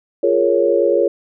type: chord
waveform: sine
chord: Bb minor seventh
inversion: second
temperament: equal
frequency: 349.2 / 415.3 / 466.2 / 554.4 Hz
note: F4 / Ab4 / Bb4 / Db5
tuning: 0 / 0 / 0 / 0 cents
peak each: -18 / -18 / -18 / -16 dBFS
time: 0.23-1.08 s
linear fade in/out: 5 ms
effects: none